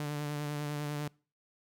sawtooth tone with vibrato, 147.5 Hz, D3, 8 cents sharp, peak -30 dBFS, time 0-1.08 s, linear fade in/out 2 ms, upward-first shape triangle, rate 10 Hz, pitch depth 28 cents each way, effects noise-tail reverb RT60 0.4 s tail -25 dB re dry

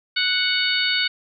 harmonic tone, 740 Hz, F#5, in tune, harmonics 2 / 3 / 4 / 5 / 6, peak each -25 / -25 / -25 / -25 / -25 dBFS, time 0.16-1.08 s, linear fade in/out 10 ms, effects none

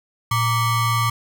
square ring-modulated tone, 523.3 Hz, C5, in tune, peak -15 dBFS, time 0.31-1.1 s, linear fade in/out 5 ms, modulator 639 Hz, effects none

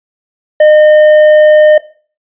triangle tone with tanh clipping, 610 Hz, D#5, 34 cents flat, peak -3 dBFS, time 0.6-1.78 s, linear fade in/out 5 ms, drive 11 dB, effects noise-tail reverb RT60 0.4 s tail -17 dB re dry + resampled to 8000 Hz

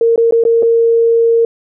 sine tone with dropouts, 461.1 Hz, A#4, 19 cents flat, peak -7 dBFS, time 0.01-1.45 s, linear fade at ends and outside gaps 2 ms, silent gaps 0.16-0.177 / 0.31-0.323 / 0.438-0.451 / 0.625-0.63 s, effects none

